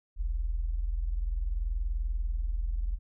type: tone pair together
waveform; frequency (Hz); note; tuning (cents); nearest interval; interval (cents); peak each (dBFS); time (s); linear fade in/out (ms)
sine; 41.21 / 61.74; E1 / B1; 0 / 0; perfect fifth; 700; -28 / -37; 0.16-2.99; 50
effects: none